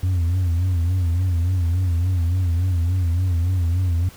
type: tone with vibrato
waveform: sine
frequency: 88.4 Hz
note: F2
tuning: 22 cents sharp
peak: -14 dBFS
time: 0.03-4.09 s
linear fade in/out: 5 ms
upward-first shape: sine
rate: 3.5 Hz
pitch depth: 100 cents each way
effects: tanh soft clip ceiling -16 dBFS + pink hiss -45 dBFS RMS until 4.16 s